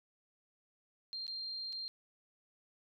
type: tone with dropouts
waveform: sine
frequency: 4186 Hz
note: C8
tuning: in tune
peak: -39 dBFS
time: 1.13-1.88 s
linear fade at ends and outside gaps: 0 ms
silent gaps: 1.267-1.279 / 1.725-1.729 s
effects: none